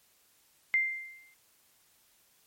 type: tone with exponential decay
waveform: sine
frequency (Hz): 2093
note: C7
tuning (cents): 0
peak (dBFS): -21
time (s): 0.74-1.34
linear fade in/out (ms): 0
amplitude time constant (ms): 130
effects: white hiss -66 dBFS RMS until 2.46 s + MP3 64 kbps